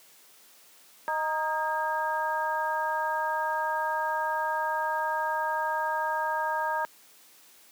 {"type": "harmonic tone with a mistuned harmonic", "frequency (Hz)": 311.1, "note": "D#4", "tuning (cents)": 0, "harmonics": [2, 3, 4, 5], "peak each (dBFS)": [-34, -28, -36, -33], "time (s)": [1.08, 6.85], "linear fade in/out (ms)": 0, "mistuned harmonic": 5, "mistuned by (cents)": 66, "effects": ["white hiss -56 dBFS RMS until 7.71 s", "high-pass 200 Hz 12 dB/octave"]}